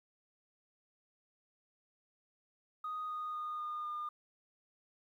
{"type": "tone with pitch steps", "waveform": "sine", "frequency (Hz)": [1244.5, 1235.9, 1227.4, 1218.9, 1210.5], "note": ["D#6", "D#6", "D#6", "D#6", "D#6"], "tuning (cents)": [0, -12, -24, -36, -48], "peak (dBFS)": -36, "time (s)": [2.84, 4.09], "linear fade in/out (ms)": 5, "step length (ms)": 250, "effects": ["tanh soft clip ceiling -34 dBFS", "12-bit"]}